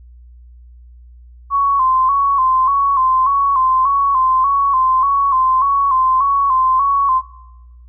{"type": "tone with vibrato", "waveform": "sine", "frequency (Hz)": 1077, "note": "C6", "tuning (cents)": 50, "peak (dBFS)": -11, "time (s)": [1.5, 7.22], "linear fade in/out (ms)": 50, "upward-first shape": "square", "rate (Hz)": 1.7, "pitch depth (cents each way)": 62, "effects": ["noise-tail reverb RT60 1.0 s tail -18 dB re dry", "added 60 Hz sine -38 dBFS peak until 7.88 s"]}